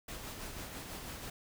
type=noise with tremolo; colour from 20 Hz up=pink; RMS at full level=-43 dBFS; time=0.08-1.3 s; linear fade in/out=5 ms; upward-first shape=sine; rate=6.1 Hz; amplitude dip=35%; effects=none